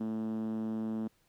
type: tone with band-pass filter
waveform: 5% pulse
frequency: 110.4 Hz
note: A2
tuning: 6 cents sharp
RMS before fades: -35 dBFS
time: 0-1.08 s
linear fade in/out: 10 ms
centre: 240 Hz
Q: 6.8
effects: pink hiss -71 dBFS RMS until 1.28 s